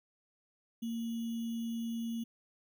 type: tone with sample-and-hold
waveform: sine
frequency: 230 Hz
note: A#3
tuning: 23 cents flat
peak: -34 dBFS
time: 0.82-2.24 s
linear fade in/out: 10 ms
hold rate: 3150 Hz
effects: none